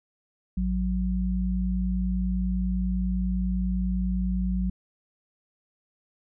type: tone pair together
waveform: sine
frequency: 55 / 185 Hz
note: A1 / F#3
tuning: 0 / 0 cents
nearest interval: octave + major sixth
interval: 2100 cents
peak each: -26 dBFS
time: 0.57-4.7 s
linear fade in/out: 5 ms
effects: none